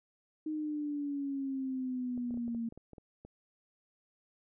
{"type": "exponential sweep", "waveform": "sine", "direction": "down", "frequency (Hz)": [311.3, 228.8], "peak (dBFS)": -33, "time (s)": [0.46, 2.69], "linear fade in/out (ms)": 5}
{"type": "clicks", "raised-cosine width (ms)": 2, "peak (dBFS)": -36, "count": 11, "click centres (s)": [2.177, 2.308, 2.342, 2.374, 2.48, 2.548, 2.724, 2.776, 2.933, 2.982, 3.25]}
{"effects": []}